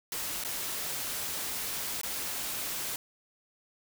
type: noise with dropouts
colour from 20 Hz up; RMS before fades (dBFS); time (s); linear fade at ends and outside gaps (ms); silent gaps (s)
white; -35; 0.12-2.96; 1; 0.438-0.448 / 2.014-2.033
effects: none